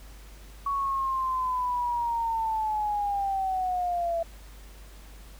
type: linear sweep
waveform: sine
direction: down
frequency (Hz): 1121 to 665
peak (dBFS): -25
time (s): 0.66-4.23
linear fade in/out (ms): 5
effects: added 50 Hz sine -45 dBFS peak until 5.39 s + pink hiss -53 dBFS RMS until 5.39 s